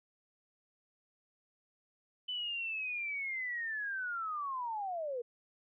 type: linear sweep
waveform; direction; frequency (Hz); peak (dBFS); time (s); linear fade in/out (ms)
sine; down; 3021 to 461.6; -35; 2.28-5.22; 10
effects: none